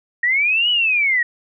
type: linear two-way sweep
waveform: sine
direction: up then down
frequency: 1864.7 to 2973 to 1864.7 Hz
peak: -14 dBFS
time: 0.23-1.23 s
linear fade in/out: 5 ms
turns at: 0.7 s
effects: none